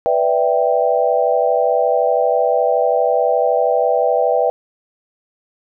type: chord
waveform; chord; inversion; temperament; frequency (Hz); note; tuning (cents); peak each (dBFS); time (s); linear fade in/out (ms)
sine; E minor seventh; second; equal; 493.9 / 587.3 / 659.3 / 784; B4 / D5 / E5 / G5; 0 / 0 / 0 / 0; -17 / -19 / -18 / -19; 0.06-4.5; 0
effects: none